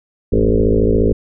sine tone with frequency modulation, 235.2 Hz, A#3, 16 cents sharp, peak -10 dBFS, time 0.32-1.13 s, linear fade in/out 10 ms, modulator 54.2 Hz, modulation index 4.6, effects none

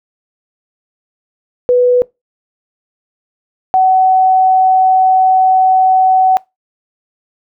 sine tone pair in turn, 493.9 / 752.4 Hz, B4 / F#5, 0 / +29 cents, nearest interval perfect fifth, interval 729 cents, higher second, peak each -6 dBFS, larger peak neither, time 1.69-2.02 / 3.74-6.37 s, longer second, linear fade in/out 0 ms, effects noise-tail reverb RT60 0.2 s tail -23 dB re dry

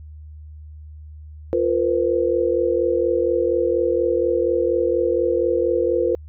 sine chord, F suspended fourth, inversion none, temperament equal with one note detuned, 349.2 / 466.2 / 510.4 Hz, F4 / Bb4 / C5, 0 / 0 / -43 cents, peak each -21 dBFS, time 1.53-6.15 s, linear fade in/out 0 ms, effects added 76 Hz sine -36 dBFS peak until 6.28 s

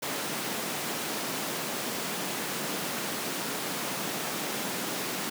pink high-pass noise, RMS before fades -33 dBFS, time 0.02-5.3 s, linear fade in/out 10 ms, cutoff 170 Hz, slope 24 dB/octave, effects none

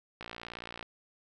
click train, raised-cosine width 0.3 ms, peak -25 dBFS, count 37, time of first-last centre 0.21-0.827 s, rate 58.3 Hz, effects none

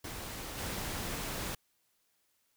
pink noise with level steps, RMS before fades -42 / -38 dBFS, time 0.04-1.55 s, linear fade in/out 5 ms, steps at 0.57 s, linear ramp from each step 20 ms, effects white hiss -75 dBFS RMS until 2.56 s

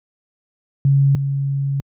sine tone pair in turn, 138.59 / 138.59 Hz, C#3 / C#3, 0 / 0 cents, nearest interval unison, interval 0 cents, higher neither, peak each -10 / -17 dBFS, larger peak first, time 0.85-1.15 / 1.15-1.8 s, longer second, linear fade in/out 0 ms, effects high-pass 80 Hz 12 dB/octave

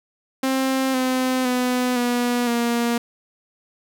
sawtooth tone with pitch steps, 264.5 / 257.1 / 249.9 / 243 / 236.2 Hz, C4 / C4 / B3 / B3 / A#3, +19 / -30 / +21 / -28 / +23 cents, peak -15 dBFS, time 0.43-2.98 s, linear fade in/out 5 ms, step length 510 ms, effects none

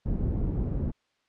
pink low-pass noise, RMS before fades -28 dBFS, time 0.05-0.92 s, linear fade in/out 20 ms, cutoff 250 Hz, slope 12 dB/octave, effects white hiss -72 dBFS RMS until 1.28 s + low-pass 4000 Hz 12 dB/octave

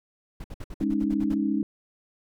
brown noise bursts, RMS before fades -36 dBFS, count 10, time 0.4-1.342 s, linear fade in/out 5 ms, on 42 ms, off 58 ms
sine chord, Ab suspended fourth, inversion none, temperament equal, 207.7 / 277.2 / 311.1 Hz, Ab3 / Db4 / Eb4, 0 / 0 / 0 cents, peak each -27 dBFS, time 0.81-1.63 s, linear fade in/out 2 ms
effects none

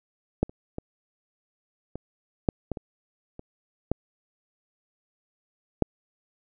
clicks, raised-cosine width 2 ms, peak -8 / -30 / -19 / -21 / -7 / -15 / -21 / -26 / -10 / -6 dBFS, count 10, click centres 0.43 / 0.495 / 0.784 / 1.956 / 2.488 / 2.717 / 2.772 / 3.394 / 3.916 / 5.823 s, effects none

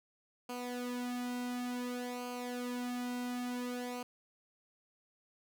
sawtooth tone with flanger, 246.2 Hz, B3, 5 cents flat, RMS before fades -39 dBFS, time 0.49-4.03 s, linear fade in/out 5 ms, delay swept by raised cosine 0.54 to 2.34 ms, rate 0.56 Hz, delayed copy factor -0.75, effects none

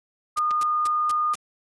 sine tone, 1222 Hz, D#6, 32 cents flat, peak -20 dBFS, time 0.36-1.35 s, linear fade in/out 20 ms
white noise bursts, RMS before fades -33 dBFS, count 5, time 0.37-1.355 s, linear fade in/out 2 ms, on 21 ms, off 220 ms
clicks, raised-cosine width 0.2 ms, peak -20 dBFS, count 2, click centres 0.508 / 0.513 s
effects resampled to 24000 Hz

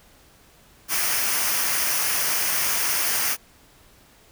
white noise with comb filter, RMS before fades -23 dBFS, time 0.88-3.37 s, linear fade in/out 50 ms, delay 0.26 ms, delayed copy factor -0.55, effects pink hiss -54 dBFS RMS until 4.31 s

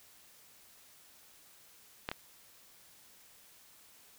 clicks, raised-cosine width 0.3 ms, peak -18 / -20 dBFS, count 2, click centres 2.089 / 2.115 s, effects white hiss -60 dBFS RMS until 4.18 s

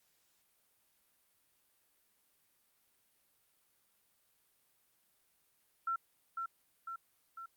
sine tone with echo, 1351 Hz, E6, 42 cents sharp, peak -32 dBFS, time 5.87-5.96 s, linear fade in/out 5 ms, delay 500 ms, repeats 3, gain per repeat -4 dB, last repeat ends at 7.46 s, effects white hiss -74 dBFS RMS until 7.56 s + Opus 48 kbps

